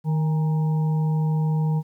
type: harmonic tone with a mistuned harmonic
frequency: 155.56 Hz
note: D#3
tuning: in tune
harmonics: 1 / 3 / 5 / 6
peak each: -19 / -37 / -39 / -39 dBFS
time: 0.04-1.83 s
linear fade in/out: 50 ms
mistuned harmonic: 5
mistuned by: +87 cents
effects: 10-bit